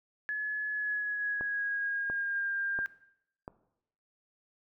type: tone with pitch glide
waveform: sine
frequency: 1704 to 1599.1 Hz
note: G#6 to G6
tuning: +44 to +34 cents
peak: -30 dBFS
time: 0.29-2.86 s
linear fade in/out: 0 ms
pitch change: -110 cents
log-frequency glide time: 0.7-2.53 s
type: click train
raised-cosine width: 1 ms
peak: -26 dBFS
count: 4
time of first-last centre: 1.41-3.479 s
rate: 1.45 Hz
effects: noise-tail reverb RT60 0.8 s tail -17 dB re dry